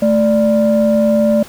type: tone pair together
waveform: sine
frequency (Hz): 220 / 588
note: A3 / D5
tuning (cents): 0 / +2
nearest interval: octave + perfect fourth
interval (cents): 1702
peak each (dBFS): -11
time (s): 0.02-1.43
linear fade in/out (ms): 5
effects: tanh soft clip ceiling -4 dBFS + pink hiss -37 dBFS RMS until 1.48 s